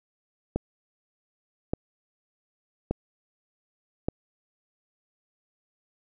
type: click train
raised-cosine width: 2 ms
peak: -12 dBFS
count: 4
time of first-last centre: 0.56-4.085 s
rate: 0.851 Hz
effects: none